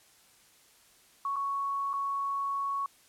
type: tone with dropouts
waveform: sine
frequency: 1111 Hz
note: C#6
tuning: 4 cents sharp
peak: -29 dBFS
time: 1.25-2.86 s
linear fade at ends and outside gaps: 2 ms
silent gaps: 1.36-1.364 / 1.932-1.937 s
effects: white hiss -61 dBFS RMS until 3.08 s + low-pass 12000 Hz 12 dB/octave